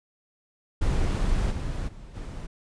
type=noise with level steps; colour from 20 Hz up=brown; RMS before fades=-24 / -30 / -43 / -35 dBFS; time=0.81-2.47 s; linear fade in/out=10 ms; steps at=1.5 / 1.87 / 2.14 s; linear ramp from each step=20 ms; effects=resampled to 22050 Hz